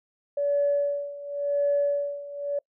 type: tone with tremolo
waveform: sine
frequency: 572 Hz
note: D5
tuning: 46 cents flat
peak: -19 dBFS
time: 0.37-2.59 s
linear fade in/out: 5 ms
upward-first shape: sine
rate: 0.92 Hz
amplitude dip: 85%
effects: noise-tail reverb RT60 0.1 s tail -25 dB re dry + tanh soft clip ceiling -15 dBFS